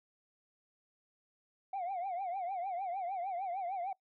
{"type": "tone with vibrato", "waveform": "sine", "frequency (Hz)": 740, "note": "F#5", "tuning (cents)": 0, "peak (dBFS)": -33, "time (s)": [1.73, 3.93], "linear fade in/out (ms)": 5, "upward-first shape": "triangle", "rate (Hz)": 6.6, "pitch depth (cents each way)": 160, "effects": ["noise-tail reverb RT60 0.1 s tail -22 dB re dry", "tanh soft clip ceiling -33 dBFS"]}